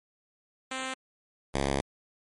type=tone pair in turn; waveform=5% pulse; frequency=261.6 / 69.03 Hz; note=C4 / C#2; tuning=0 / -7 cents; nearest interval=octave + major seventh; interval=2307 cents; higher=first; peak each=-21 / -15 dBFS; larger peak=second; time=0.71-0.94 / 1.54-1.81 s; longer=second; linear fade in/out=5 ms; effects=MP3 48 kbps